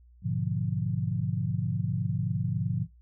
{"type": "chord", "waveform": "sine", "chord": "G# diminished seventh", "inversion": "none", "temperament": "equal", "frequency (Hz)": [103.83, 123.47, 146.83, 174.61], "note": ["G#2", "B2", "D3", "F3"], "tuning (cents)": [0, 0, 0, 0], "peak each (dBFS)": -32, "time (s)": [0.22, 2.87], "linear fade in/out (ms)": 50, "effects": ["noise-tail reverb RT60 0.2 s tail -20 dB re dry", "added 60 Hz sine -53 dBFS peak until 3.01 s"]}